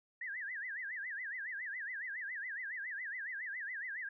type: tone with vibrato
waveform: sine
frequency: 1800 Hz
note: A6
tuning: 39 cents sharp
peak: -39 dBFS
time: 0.21-4.09 s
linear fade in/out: 5 ms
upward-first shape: sine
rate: 7.2 Hz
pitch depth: 220 cents each way
effects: none